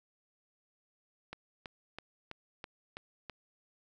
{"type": "click train", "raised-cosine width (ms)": 0.3, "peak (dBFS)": -26, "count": 7, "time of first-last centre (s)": [1.33, 3.297], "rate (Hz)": 3.05, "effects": []}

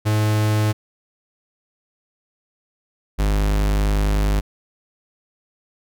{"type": "tone pair in turn", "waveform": "45% pulse", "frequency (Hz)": [106.9, 50.85], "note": ["A2", "G#1"], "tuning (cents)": [-49, -36], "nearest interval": "octave + minor second", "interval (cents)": 1287, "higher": "first", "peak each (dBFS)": -16, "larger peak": "neither", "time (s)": [[0.05, 0.73], [3.18, 4.41]], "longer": "second", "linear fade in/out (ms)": 20, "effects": []}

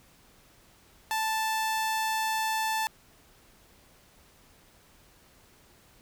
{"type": "tone", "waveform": "sawtooth", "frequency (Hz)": 880, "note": "A5", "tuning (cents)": 0, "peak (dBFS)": -23, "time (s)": [1.11, 2.87], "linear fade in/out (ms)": 0, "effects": ["pink hiss -59 dBFS RMS until 6.01 s"]}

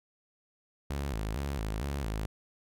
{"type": "tone with vibrato", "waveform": "sawtooth", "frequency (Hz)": 61.1, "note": "B1", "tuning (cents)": -18, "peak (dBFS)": -28, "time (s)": [0.9, 2.26], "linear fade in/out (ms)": 5, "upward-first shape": "square", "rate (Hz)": 2.2, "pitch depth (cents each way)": 240, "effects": []}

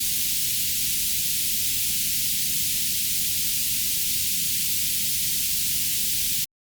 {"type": "band-stop noise", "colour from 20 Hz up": "white", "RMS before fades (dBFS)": -24, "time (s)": [0, 6.45], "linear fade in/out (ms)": 10, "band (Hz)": [230, 2600], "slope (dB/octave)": 24, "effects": ["Opus 48 kbps"]}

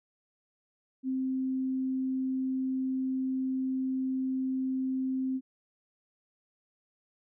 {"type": "tone", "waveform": "sine", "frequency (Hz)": 261.6, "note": "C4", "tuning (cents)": 0, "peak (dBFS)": -28, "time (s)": [1.03, 5.41], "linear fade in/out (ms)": 50, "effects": []}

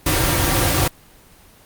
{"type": "noise with comb filter", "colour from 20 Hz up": "pink", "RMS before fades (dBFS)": -17, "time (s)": [0.06, 0.88], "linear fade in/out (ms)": 5, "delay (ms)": 4.7, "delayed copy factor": -1, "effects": ["pink hiss -48 dBFS RMS until 1.65 s", "Opus 24 kbps"]}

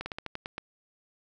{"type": "slowing click train", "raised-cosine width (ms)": 0.3, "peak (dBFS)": -19, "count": 8, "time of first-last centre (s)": [0.01, 0.581], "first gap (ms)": 50, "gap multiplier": 1.16, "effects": []}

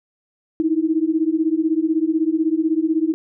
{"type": "beating tone pair", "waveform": "sine", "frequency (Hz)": [311.4, 327.4], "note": ["D#4", "E4"], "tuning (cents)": [2, -12], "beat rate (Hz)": 16, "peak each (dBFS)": -19, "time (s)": [0.6, 3.14], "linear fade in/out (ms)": 0, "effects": []}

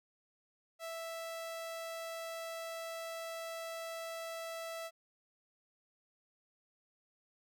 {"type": "tone", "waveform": "sawtooth", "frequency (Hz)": 659.3, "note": "E5", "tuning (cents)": 0, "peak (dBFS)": -37, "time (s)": [0.79, 4.91], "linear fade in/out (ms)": 50, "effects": []}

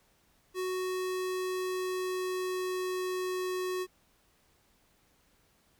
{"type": "tone with pitch glide", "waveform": "square", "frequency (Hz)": [370, 367.9], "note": ["F#4", "F#4"], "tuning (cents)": [0, -10], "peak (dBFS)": -32, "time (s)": [0.54, 3.87], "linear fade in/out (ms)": 50, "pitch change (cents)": -10, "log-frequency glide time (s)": [1.48, 3.55], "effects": ["pink hiss -68 dBFS RMS until 5.79 s"]}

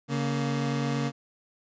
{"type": "tone pair together", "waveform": "30% pulse", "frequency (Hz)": [140.81, 233.1], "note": ["C#3", "A#3"], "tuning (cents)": [27, 0], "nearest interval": "major sixth", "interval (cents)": 873, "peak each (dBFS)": [-25, -28], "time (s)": [0.08, 1.12], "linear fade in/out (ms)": 50, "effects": ["resampled to 16000 Hz"]}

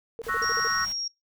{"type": "tone bursts", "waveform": "sine", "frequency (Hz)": 458.7, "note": "A#4", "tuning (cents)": -28, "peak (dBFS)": -31, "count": 7, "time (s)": [0.19, 0.673], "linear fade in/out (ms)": 0, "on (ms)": 27, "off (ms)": 49}
{"type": "band-stop noise", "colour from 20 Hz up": "pink", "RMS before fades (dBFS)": -44, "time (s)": [0.23, 0.93], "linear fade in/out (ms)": 10, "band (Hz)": [250, 620], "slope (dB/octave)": 48}
{"type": "chord", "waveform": "sine", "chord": "F# dominant seventh", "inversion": "second", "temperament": "equal", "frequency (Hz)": [1108.7, 1318.5, 1480, 1864.7], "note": ["C#6", "E6", "F#6", "A#6"], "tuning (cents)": [0, 0, 0, 0], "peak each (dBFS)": -30, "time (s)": [0.28, 0.86], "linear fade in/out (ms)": 20}
{"type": "tone", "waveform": "sine", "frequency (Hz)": 5588, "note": "F8", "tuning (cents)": 0, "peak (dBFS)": -28, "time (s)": [0.42, 1.08], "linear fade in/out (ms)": 5}
{"effects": ["noise-tail reverb RT60 0.2 s tail -25 dB re dry"]}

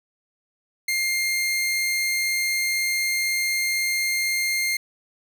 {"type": "tone", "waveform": "sawtooth", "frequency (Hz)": 2114, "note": "C7", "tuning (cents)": 17, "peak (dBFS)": -18, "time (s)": [0.88, 4.77], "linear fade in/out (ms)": 5, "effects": []}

